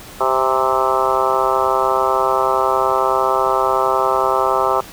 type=harmonic tone with a mistuned harmonic; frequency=130.81 Hz; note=C3; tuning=in tune; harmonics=3 / 4 / 5 / 6 / 7 / 8 / 9 / 10; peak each=-22 / -22 / -22 / -22 / -22 / -22 / -22 / -22 dBFS; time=0.2-4.81 s; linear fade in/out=10 ms; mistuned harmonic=6; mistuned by=+45 cents; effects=pink hiss -37 dBFS RMS until 4.92 s